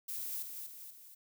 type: noise with echo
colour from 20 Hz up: violet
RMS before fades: -40 dBFS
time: 0.08-0.43 s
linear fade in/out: 10 ms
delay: 240 ms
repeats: 3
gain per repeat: -5 dB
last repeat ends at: 1.15 s
effects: none